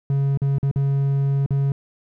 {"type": "tone with dropouts", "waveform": "triangle", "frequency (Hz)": 138.59, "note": "C#3", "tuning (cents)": 0, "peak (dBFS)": -15, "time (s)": [0.1, 1.72], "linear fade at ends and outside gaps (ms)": 2, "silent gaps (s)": [[0.374, 0.418], [0.584, 0.629], [0.713, 0.759], [1.462, 1.506]], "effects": []}